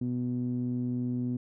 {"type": "tone with low-pass filter", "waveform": "sawtooth", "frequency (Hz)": 123.47, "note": "B2", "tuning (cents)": 0, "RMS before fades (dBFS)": -31, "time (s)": [0.01, 1.37], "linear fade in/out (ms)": 5, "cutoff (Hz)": 260, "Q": 4, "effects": []}